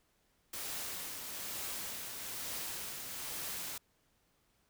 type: noise with tremolo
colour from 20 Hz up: white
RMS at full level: -40 dBFS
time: 0.53-3.78 s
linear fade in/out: 5 ms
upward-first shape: triangle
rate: 1.1 Hz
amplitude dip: 40%
effects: pink hiss -74 dBFS RMS until 4.69 s